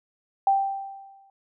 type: tone with exponential decay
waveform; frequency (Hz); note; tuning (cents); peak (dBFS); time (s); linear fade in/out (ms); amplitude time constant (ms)
sine; 784; G5; 0; -15; 0.47-1.3; 2; 180
effects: none